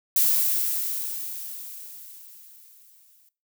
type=noise with exponential decay; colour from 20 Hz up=violet; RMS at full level=-19 dBFS; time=0.16-3.29 s; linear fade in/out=2 ms; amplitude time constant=680 ms; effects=noise-tail reverb RT60 0.3 s tail -19 dB re dry